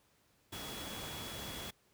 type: tone in noise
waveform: sine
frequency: 3363 Hz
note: G#7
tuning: 21 cents sharp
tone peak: -48 dBFS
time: 0.52-1.71 s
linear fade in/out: 10 ms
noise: pink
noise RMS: -44 dBFS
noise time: 0.52-1.71 s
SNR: -7 dB
effects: pink hiss -71 dBFS RMS until 1.93 s + high-pass 60 Hz 12 dB/octave